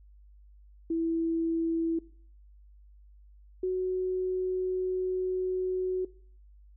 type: tone pair in turn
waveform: sine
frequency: 329.6 / 370 Hz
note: E4 / F#4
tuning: 0 / 0 cents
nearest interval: major second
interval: 200 cents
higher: second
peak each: -26 dBFS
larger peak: neither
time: 0.9-1.99 / 3.63-6.05 s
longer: second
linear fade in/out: 5 ms
effects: noise-tail reverb RT60 0.5 s tail -20 dB re dry + added 50 Hz sine -52 dBFS peak until 6.76 s